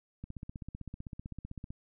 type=click train; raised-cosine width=5 ms; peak=-29 dBFS; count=24; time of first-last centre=0.24-1.705 s; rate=15.7 Hz; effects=none